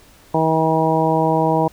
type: harmonic tone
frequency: 160 Hz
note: D#3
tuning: 49 cents sharp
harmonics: 1 / 2 / 3 / 4 / 5 / 6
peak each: -21 / -21 / -21 / -21 / -21 / -21 dBFS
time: 0.34-1.68 s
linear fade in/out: 5 ms
effects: pink hiss -49 dBFS RMS until 1.72 s